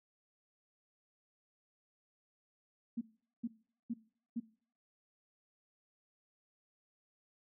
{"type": "tone bursts", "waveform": "sine", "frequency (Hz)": 233.1, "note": "A#3", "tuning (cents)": 0, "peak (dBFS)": -34, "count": 4, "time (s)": [2.97, 4.402], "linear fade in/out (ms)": 10, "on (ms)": 43, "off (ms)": 420, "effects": ["noise-tail reverb RT60 0.5 s tail -20 dB re dry"]}